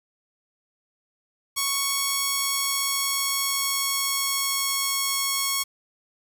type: tone with pitch glide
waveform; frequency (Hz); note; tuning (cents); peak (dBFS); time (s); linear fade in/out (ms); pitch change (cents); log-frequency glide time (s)
5% pulse; 1108.7 to 1100.4; C#6 to C#6; 0 to -13; -11; 1.56-5.64; 20; -13; 1.92-4.9
effects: 8-bit